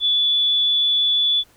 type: tone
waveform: sine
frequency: 3449 Hz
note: A7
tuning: 35 cents flat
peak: -15 dBFS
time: 0-1.44 s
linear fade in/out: 50 ms
effects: pink hiss -55 dBFS RMS until 1.56 s